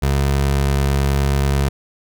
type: tone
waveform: 25% pulse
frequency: 69.3 Hz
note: C#2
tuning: in tune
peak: -11 dBFS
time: 0.02-1.69 s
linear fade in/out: 10 ms
effects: none